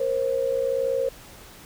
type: tone pair together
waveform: sine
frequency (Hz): 472.9 / 533.9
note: A#4 / C5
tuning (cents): +25 / +35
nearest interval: major second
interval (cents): 210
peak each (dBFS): -26 / -23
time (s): 0-1.09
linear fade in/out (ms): 5
effects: pink hiss -46 dBFS RMS until 1.65 s